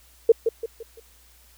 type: tone with echo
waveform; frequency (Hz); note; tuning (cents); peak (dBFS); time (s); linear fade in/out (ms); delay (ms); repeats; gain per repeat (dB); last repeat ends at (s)
sine; 456; A#4; -38; -9; 0.29-0.32; 5; 170; 4; -8; 1
effects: added 60 Hz sine -56 dBFS peak until 1.57 s + white hiss -56 dBFS RMS until 1.57 s